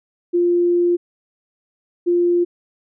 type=tone pair in turn; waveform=sine; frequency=349.2 / 349.2 Hz; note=F4 / F4; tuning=0 / 0 cents; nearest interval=unison; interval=0 cents; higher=neither; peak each=-13 dBFS; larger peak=neither; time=0.33-0.97 / 2.06-2.45 s; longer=first; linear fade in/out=20 ms; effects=none